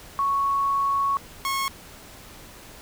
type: tone pair in turn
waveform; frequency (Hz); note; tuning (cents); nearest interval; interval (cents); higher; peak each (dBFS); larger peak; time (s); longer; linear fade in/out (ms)
sine / sawtooth; 1108.7 / 1090.9; C#6 / C#6; 0 / -28; unison; 28; first; -20; neither; 0.19-1.17 / 1.45-1.68; first; 0
effects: pink hiss -45 dBFS RMS until 2.81 s